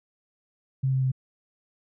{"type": "tone with pitch steps", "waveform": "sine", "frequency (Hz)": [133, 131.78, 130.56], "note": ["C3", "C3", "C3"], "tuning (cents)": [29, 13, -3], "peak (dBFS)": -21, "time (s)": [0.83, 1.118], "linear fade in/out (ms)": 10, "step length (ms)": 96, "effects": []}